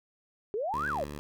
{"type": "exponential two-way sweep", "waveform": "sine", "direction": "up then down", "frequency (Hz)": [392, 1661.2, 498], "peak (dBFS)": -29, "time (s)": [0.54, 1.04], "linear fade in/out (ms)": 0, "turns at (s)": 0.88}
{"type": "tone", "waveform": "10% pulse", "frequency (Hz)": 73.42, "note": "D2", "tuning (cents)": 0, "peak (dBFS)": -30, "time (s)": [0.74, 1.19], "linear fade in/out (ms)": 0}
{"effects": []}